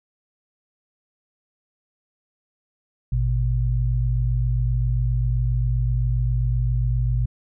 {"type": "tone pair together", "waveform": "sine", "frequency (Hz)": [54.64, 122.2], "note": ["A1", "B2"], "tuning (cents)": [-11, -18], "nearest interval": "octave + major second", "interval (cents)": 1393, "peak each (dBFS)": -21, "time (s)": [3.12, 7.26], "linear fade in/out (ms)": 5, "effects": []}